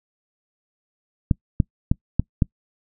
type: clicks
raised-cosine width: 5 ms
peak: -4 dBFS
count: 5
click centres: 1.312 / 1.602 / 1.915 / 2.196 / 2.422 s
effects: noise-tail reverb RT60 0.1 s tail -26 dB re dry